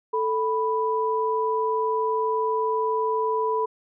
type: tone pair together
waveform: sine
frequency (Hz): 440 / 987.8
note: A4 / B5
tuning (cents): 0 / 0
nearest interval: octave + major second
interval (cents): 1400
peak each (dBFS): -24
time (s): 0.13-3.66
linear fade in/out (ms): 10
effects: none